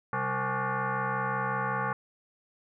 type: tone with frequency modulation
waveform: sine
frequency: 130.81 Hz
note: C3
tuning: in tune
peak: -27 dBFS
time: 0.13-1.93 s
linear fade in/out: 2 ms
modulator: 327 Hz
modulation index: 4.5
effects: none